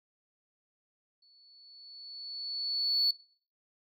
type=tone with exponential growth; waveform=sine; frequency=4435 Hz; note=C#8; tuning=in tune; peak=-21 dBFS; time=1.22-3.11 s; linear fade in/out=5 ms; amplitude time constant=410 ms; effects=noise-tail reverb RT60 0.5 s tail -23 dB re dry + tanh soft clip ceiling -20 dBFS